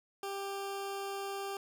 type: tone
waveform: 20% pulse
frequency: 394.9 Hz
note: G4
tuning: 13 cents sharp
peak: -32 dBFS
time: 0.23-1.57 s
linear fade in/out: 2 ms
effects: none